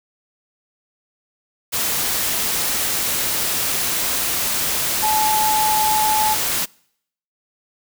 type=tone in noise; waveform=sine; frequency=861 Hz; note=A5; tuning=38 cents flat; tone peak=-17 dBFS; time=5.02-6.35 s; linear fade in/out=20 ms; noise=white; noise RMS=-21 dBFS; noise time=1.72-6.66 s; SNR=+1 dB; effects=noise-tail reverb RT60 0.7 s tail -26 dB re dry